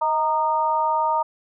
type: tone with amplitude modulation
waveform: sine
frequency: 928 Hz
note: A#5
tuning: 8 cents flat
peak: -14 dBFS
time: 0.01-1.23 s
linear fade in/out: 10 ms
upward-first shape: sine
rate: 298 Hz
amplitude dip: 90%
effects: none